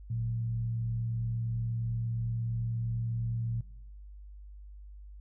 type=tone with frequency modulation; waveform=sine; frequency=115.6 Hz; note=A#2; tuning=14 cents flat; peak=-30 dBFS; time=0.1-3.61 s; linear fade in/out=5 ms; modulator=68.6 Hz; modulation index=0.33; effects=noise-tail reverb RT60 0.8 s tail -19 dB re dry + added 50 Hz sine -45 dBFS peak until 5.2 s